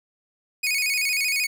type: tone with vibrato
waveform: sawtooth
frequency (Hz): 2349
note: D7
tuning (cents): 0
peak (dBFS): -18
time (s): 0.63-1.47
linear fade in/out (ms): 10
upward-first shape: square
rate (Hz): 13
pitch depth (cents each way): 98
effects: none